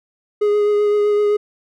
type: tone with vibrato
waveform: triangle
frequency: 415.3 Hz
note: G#4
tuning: in tune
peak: -11 dBFS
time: 0.41-1.37 s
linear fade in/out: 10 ms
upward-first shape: triangle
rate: 7.8 Hz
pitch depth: 17 cents each way
effects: none